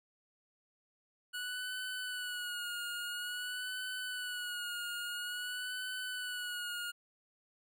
25% pulse tone with vibrato, 1465 Hz, F#6, 18 cents flat, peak -34 dBFS, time 1.33-6.92 s, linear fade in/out 20 ms, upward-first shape sine, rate 0.49 Hz, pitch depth 48 cents each way, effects none

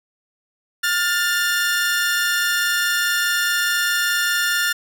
sawtooth tone pair together, 1416 / 1776.2 Hz, F6 / A6, +23 / +16 cents, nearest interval major third, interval 393 cents, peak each -17 dBFS, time 0.83-4.73 s, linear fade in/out 10 ms, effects none

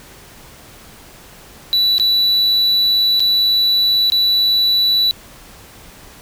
triangle tone with dropouts, 3951 Hz, B7, in tune, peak -10 dBFS, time 1.73-5.11 s, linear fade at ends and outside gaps 0 ms, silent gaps 1.982-1.998 / 3.196-3.203 / 4.1-4.121 s, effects pink hiss -41 dBFS RMS until 6.21 s

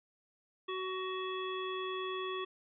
harmonic tone, 374.2 Hz, F#4, 20 cents sharp, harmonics 1 / 3 / 5 / 7 / 9, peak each -38 / -40 / -48 / -48 / -45 dBFS, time 0.68-2.45 s, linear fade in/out 10 ms, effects none

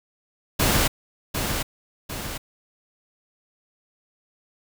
pink noise with echo, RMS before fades -20 dBFS, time 0.59-0.88 s, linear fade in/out 10 ms, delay 750 ms, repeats 2, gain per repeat -6 dB, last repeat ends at 2.38 s, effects none

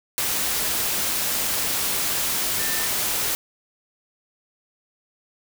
sine tone in noise, 1791 Hz, A6, 30 cents sharp, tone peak -32 dBFS, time 2.59-2.86 s, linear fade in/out 0 ms, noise white, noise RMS -24 dBFS, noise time 0.18-3.35 s, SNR -11 dB, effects none

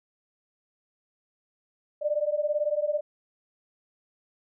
sine beating tone pair, 587.3 / 605.3 Hz, D5 / D#5, 0 / -48 cents, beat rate 18 Hz, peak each -27 dBFS, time 2.01-3.01 s, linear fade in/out 20 ms, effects none

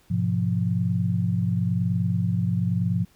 sine chord, F diminished, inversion first, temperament just, 104.77 / 125.72 / 174.61 Hz, Ab2 / Cb3 / F3, +16 / +31 / 0 cents, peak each -25 / -27 / -24 dBFS, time 0.1-3.05 s, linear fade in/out 10 ms, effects pink hiss -60 dBFS RMS until 3.15 s

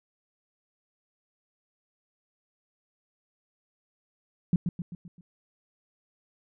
sine tone with echo, 174.61 Hz, F3, in tune, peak -18 dBFS, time 4.53-4.56 s, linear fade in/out 2 ms, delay 130 ms, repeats 5, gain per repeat -6 dB, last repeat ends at 5.21 s, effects none

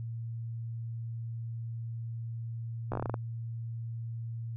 slowing click train, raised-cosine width 1 ms, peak -19 dBFS, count 9, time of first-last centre 2.92-3.142 s, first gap 15 ms, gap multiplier 1.17, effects added 115 Hz sine -35 dBFS peak until 4.56 s

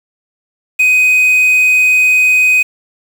triangle tone with quantisation, 2506 Hz, D#7, 12 cents sharp, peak -5 dBFS, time 0.79-2.63 s, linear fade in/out 10 ms, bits 5, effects none

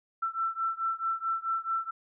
sine beating tone pair, 1336 / 1340.6 Hz, E6 / E6, +23 / +29 cents, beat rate 4.6 Hz, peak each -31 / -32 dBFS, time 0.22-1.91 s, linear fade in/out 10 ms, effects none

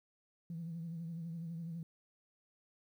sine tone with vibrato, 166.4 Hz, E3, 17 cents sharp, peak -39 dBFS, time 0.5-1.83 s, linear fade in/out 2 ms, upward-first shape triangle, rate 12 Hz, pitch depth 69 cents each way, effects tanh soft clip ceiling -36 dBFS + 12-bit

